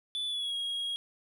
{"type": "tone with pitch glide", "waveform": "triangle", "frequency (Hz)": [3474, 3290], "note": ["A7", "G#7"], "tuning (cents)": [-23, -17], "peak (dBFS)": -30, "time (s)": [0.15, 0.96], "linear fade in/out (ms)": 0, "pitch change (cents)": -94, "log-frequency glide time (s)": [0.27, 0.55], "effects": []}